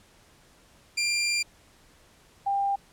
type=tone pair in turn; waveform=20% pulse / sine; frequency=2385 / 795.9 Hz; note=D7 / G5; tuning=+26 / +26 cents; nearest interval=octave + perfect fifth; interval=1900 cents; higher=first; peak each=-19 / -23 dBFS; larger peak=first; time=0.97-1.43 / 2.46-2.76 s; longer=first; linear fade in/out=10 ms; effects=pink hiss -58 dBFS RMS until 2.92 s + low-pass 11000 Hz 12 dB/octave